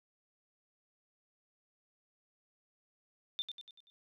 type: tone with echo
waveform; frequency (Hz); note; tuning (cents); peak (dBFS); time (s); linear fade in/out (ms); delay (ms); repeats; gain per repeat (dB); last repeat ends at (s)
sine; 3577; A7; +28; -33; 3.39-3.42; 0; 96; 5; -6; 3.9
effects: none